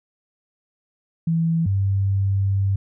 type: tone pair in turn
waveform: sine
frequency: 164.81 / 98 Hz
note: E3 / G2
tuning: 0 / 0 cents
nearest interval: major sixth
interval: 900 cents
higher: first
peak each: -17 / -17 dBFS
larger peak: neither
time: 1.27-1.66 / 1.66-2.76 s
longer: second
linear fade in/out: 5 ms
effects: none